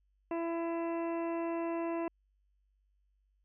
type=harmonic tone; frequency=334.7 Hz; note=E4; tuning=26 cents sharp; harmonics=1 / 2 / 3 / 4 / 5 / 6 / 7 / 8; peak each=-34 / -38 / -42 / -55 / -55 / -54 / -59 / -52 dBFS; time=0.31-2.08 s; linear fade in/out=2 ms; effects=added 49 Hz sine -70 dBFS peak until 3.44 s